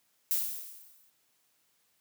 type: noise with exponential decay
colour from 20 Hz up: violet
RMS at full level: -27 dBFS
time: 0.31-1.1 s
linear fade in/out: 0 ms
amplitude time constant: 170 ms
effects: white hiss -72 dBFS RMS until 2 s + high-pass 80 Hz 12 dB/octave